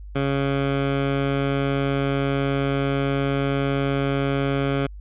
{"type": "tone", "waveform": "15% pulse", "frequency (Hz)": 138.5, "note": "C#3", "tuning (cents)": -1, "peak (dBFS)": -14, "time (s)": [0.15, 4.87], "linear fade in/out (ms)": 10, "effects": ["added 50 Hz sine -35 dBFS peak until 5 s", "resampled to 8000 Hz"]}